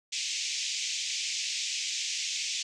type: band-pass noise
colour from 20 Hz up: white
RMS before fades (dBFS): -33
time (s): 0.12-2.63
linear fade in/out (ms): 10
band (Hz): 2200 to 7100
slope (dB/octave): 48
effects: none